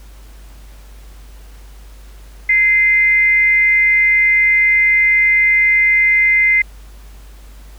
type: tone with frequency modulation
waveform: sine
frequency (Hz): 2072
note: C7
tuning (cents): -17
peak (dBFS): -9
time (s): 2.49-6.62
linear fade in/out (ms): 5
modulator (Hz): 384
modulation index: 0.24
effects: added 50 Hz sine -35 dBFS peak until 7.78 s + pink hiss -47 dBFS RMS until 7.78 s